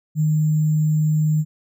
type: tone with sample-and-hold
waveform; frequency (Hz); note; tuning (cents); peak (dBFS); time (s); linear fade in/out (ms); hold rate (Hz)
sine; 154.1; D#3; -16; -15; 0.15-1.45; 50; 7350
effects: none